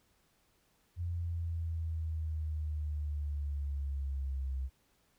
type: exponential sweep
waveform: sine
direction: down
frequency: 87.1 to 65.41 Hz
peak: -33 dBFS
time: 0.96-4.7 s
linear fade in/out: 50 ms
effects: pink hiss -72 dBFS RMS until 5.18 s